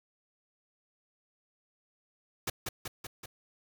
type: noise with echo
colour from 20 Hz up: pink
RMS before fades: -33 dBFS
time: 2.47-2.5 s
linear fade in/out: 5 ms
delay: 190 ms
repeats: 4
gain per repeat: -3 dB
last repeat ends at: 3.26 s
effects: none